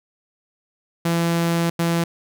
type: tone bursts at uneven times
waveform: sawtooth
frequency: 168.6 Hz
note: E3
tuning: 39 cents sharp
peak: -14 dBFS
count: 2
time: 1.05-1.7 / 1.79-2.04 s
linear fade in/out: 5 ms
effects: none